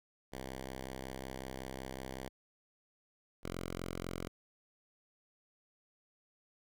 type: tone pair in turn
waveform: 5% pulse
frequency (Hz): 65.41 / 44.01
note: C2 / F1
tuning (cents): 0 / +14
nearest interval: perfect fifth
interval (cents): 686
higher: first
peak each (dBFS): -31 / -28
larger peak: second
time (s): 0.32-2.29 / 3.43-4.28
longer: first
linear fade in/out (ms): 10
effects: none